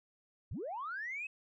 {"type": "linear sweep", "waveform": "sine", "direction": "up", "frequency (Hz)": [53.2, 2604], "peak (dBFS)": -37, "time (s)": [0.51, 1.27], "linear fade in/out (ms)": 5, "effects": ["tanh soft clip ceiling -33 dBFS"]}